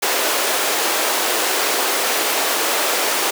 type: high-pass noise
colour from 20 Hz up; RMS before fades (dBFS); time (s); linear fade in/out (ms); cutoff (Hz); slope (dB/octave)
pink; -19; 0.02-3.31; 10; 370; 24
effects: none

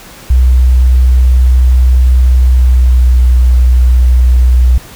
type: tone with pitch glide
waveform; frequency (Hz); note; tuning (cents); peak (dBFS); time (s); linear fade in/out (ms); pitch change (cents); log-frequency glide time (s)
sine; 63 to 61.95; B1 to B1; +35 to +6; -3; 0.3-4.78; 5; -29; 2.53-3.1
effects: pink hiss -33 dBFS RMS until 4.95 s

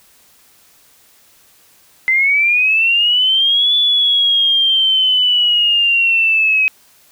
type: linear two-way sweep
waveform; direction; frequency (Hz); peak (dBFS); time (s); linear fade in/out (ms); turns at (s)
sine; up then down; 2047 to 3461 to 2532; -10; 2.08-6.68; 0; 3.75
effects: white hiss -50 dBFS RMS until 7.11 s

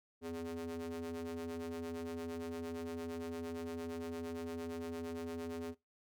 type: ring-modulated tone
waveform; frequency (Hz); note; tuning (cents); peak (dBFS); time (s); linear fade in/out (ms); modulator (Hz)
square; 82.41; E2; 0; -38; 0.21-5.75; 50; 334
effects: noise-tail reverb RT60 0.2 s tail -19 dB re dry

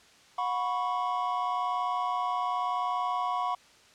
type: chord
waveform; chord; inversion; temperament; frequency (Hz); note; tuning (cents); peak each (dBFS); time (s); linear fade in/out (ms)
triangle; F# suspended fourth; none; equal with one note detuned; 726.4 / 987.8 / 1108.7; F#5 / B5 / C#6; -32 / 0 / 0; -30; 0.38-3.55; 5
effects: white hiss -57 dBFS RMS until 3.94 s + low-pass 6000 Hz 12 dB/octave

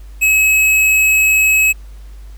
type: tone with hard clipping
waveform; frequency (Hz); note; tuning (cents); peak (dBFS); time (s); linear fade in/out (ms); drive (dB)
sine; 2567; E7; -47; -10; 0.21-1.73; 20; 16
effects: added 50 Hz sine -31 dBFS peak until 2.37 s + pink hiss -50 dBFS RMS until 2.37 s

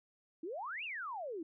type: exponential two-way sweep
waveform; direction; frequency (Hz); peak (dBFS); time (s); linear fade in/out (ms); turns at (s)
sine; up then down; 304.4 to 2888 to 304.4; -39; 0.43-1.43; 5; 0.84
effects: none

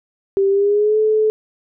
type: tone with pitch glide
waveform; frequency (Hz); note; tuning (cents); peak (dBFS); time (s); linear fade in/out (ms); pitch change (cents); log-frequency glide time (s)
sine; 392 to 432.4; G4 to A4; 0 to -30; -12; 0.37-1.3; 0; +170; 0.49-0.98
effects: none

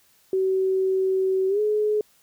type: tone with pitch glide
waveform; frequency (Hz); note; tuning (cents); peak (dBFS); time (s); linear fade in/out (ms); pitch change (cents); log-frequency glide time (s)
sine; 379.4 to 423.4; F#4 to G#4; +43 to +33; -19; 0.33-2.01; 2; +190; 1.48-1.6
effects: white hiss -60 dBFS RMS until 2.22 s

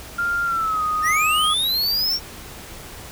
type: tone with pitch glide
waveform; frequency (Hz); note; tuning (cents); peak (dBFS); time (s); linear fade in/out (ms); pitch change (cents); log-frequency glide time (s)
sine; 1396.9 to 1244.5; F6 to D#6; 0 to 0; -19; 0.18-1.54; 10; -200; 0.44-0.83
type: linear sweep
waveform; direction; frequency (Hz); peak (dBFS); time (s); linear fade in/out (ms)
square; up; 1769 to 5588; -19; 1.02-2.2; 50
effects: added 60 Hz sine -48 dBFS peak until 3.11 s + pink hiss -38 dBFS RMS until 3.11 s

